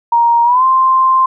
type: tone with pitch glide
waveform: sine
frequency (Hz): 938 to 1046.8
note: A#5 to C6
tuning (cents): +11 to 0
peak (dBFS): -7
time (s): 0.12-1.26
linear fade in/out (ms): 5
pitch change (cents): +189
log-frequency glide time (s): 0.44-0.64
effects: none